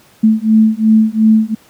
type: beating tone pair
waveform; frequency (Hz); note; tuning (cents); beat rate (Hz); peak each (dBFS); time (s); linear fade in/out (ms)
sine; 217.7 / 220.5; A3 / A3; -18 / +4; 2.8; -10; 0.23-1.55; 10
effects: pink hiss -47 dBFS RMS until 1.69 s + high-pass 100 Hz 12 dB/octave